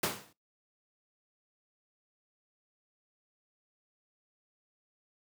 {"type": "noise with exponential decay", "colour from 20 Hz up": "pink", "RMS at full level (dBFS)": -27, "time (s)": [0.03, 0.33], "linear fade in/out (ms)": 5, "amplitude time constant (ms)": 65, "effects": ["noise-tail reverb RT60 0.2 s tail -21 dB re dry", "high-pass 150 Hz 12 dB/octave"]}